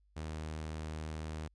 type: tone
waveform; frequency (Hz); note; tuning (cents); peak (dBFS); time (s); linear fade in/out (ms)
sawtooth; 78; D#2; +5; -35; 0.16-1.48; 10
effects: added 50 Hz sine -66 dBFS peak until 1.54 s + resampled to 22050 Hz